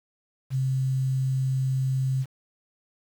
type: tone with quantisation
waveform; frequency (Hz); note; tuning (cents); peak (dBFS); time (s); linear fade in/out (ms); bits
sine; 131.9; C3; +14; -22; 0.5-2.26; 50; 8
effects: none